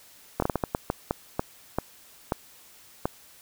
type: slowing click train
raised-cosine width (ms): 1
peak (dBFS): -10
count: 13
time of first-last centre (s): 0.4-3.055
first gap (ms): 23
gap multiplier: 1.37
effects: white hiss -53 dBFS RMS until 3.41 s